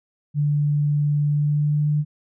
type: tone with pitch glide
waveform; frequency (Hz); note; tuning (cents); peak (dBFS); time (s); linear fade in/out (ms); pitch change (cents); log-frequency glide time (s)
sine; 146.83 to 149.05; D3 to D3; 0 to +26; -17; 0.34-2.05; 50; +26; 1.28-1.88
effects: none